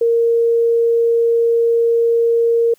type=tone; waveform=sine; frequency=464.3 Hz; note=A#4; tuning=7 cents flat; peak=-11 dBFS; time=0.01-2.74 s; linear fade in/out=5 ms; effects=white hiss -55 dBFS RMS until 2.78 s